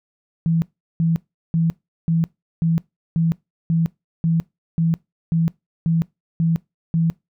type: tone bursts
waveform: sine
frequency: 164.81 Hz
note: E3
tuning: in tune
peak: -15 dBFS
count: 13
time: 0.46-7.1 s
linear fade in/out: 0 ms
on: 160 ms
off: 380 ms
effects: noise-tail reverb RT60 0.2 s tail -22 dB re dry